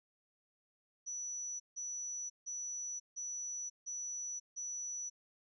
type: tone bursts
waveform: sine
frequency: 5920 Hz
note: F#8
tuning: in tune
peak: -39 dBFS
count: 6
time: 1.06-5.1 s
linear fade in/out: 20 ms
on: 540 ms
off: 160 ms
effects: none